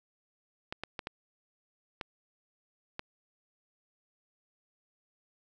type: clicks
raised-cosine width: 0.3 ms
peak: -20 dBFS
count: 6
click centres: 0.725 / 0.836 / 0.992 / 1.071 / 2.012 / 2.994 s
effects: none